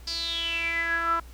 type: tone with band-pass filter sweep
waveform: sawtooth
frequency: 334.1 Hz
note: E4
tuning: 23 cents sharp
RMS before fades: -28 dBFS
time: 0.07-1.2 s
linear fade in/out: 5 ms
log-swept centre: 4900 to 1200 Hz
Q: 10
effects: added 60 Hz sine -43 dBFS peak until 1.33 s + pink hiss -54 dBFS RMS until 1.33 s